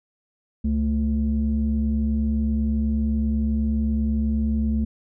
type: tone pair together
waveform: sine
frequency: 69.3 / 220 Hz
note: C#2 / A3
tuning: 0 / 0 cents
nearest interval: octave + minor sixth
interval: 2000 cents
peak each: -21 dBFS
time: 0.64-4.85 s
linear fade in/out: 10 ms
effects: tanh soft clip ceiling -14 dBFS